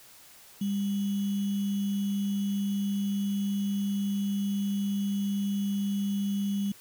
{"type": "tone with sample-and-hold", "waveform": "sine", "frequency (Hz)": 200, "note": "G3", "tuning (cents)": 35, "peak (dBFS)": -26, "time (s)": [0.61, 6.72], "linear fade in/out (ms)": 5, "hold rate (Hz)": 3150, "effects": ["white hiss -53 dBFS RMS until 6.8 s"]}